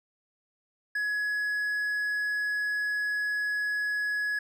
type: tone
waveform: triangle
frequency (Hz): 1683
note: G#6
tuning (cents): +23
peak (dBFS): -25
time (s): 0.95-4.39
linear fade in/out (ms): 5
effects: none